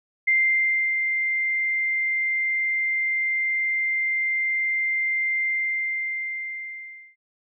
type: tone with ADSR envelope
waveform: sine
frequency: 2093 Hz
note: C7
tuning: in tune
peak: -16 dBFS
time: 0.27-7.16 s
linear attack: 11 ms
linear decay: 660 ms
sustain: -5 dB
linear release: 1700 ms
effects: none